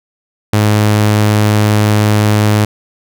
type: tone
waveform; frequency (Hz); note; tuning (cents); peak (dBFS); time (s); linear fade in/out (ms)
sawtooth; 105.6; G#2; +29; -4; 0.53-2.65; 5
effects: none